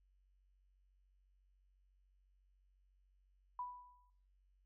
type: tone with exponential decay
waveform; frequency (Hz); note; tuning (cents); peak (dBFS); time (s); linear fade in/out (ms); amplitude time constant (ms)
sine; 987.8; B5; 0; -39; 3.59-4.1; 2; 110
effects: noise-tail reverb RT60 0.7 s tail -17 dB re dry + added 47 Hz sine -70 dBFS peak until 4.65 s